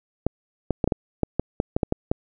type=clicks; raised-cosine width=2 ms; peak=-7 dBFS; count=12; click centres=0.266 / 0.707 / 0.842 / 0.876 / 0.922 / 1.233 / 1.396 / 1.601 / 1.765 / 1.832 / 1.924 / 2.115 s; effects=none